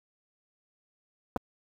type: clicks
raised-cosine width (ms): 1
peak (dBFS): -15 / -17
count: 2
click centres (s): 1.362 / 1.366
effects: high-pass 60 Hz 12 dB/octave + 8-bit